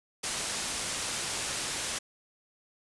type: low-pass noise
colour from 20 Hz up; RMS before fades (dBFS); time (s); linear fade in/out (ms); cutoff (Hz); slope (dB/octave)
white; -34; 0.23-1.99; 10; 10000; 24
effects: resampled to 24000 Hz